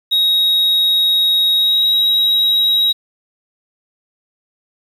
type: tone with pitch glide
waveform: sine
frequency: 3784 to 3828 Hz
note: A#7 to A#7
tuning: +25 to +45 cents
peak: -8 dBFS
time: 0.11-2.93 s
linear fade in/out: 20 ms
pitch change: +20 cents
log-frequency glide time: 1.55-1.91 s
effects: tanh soft clip ceiling -10 dBFS + 7-bit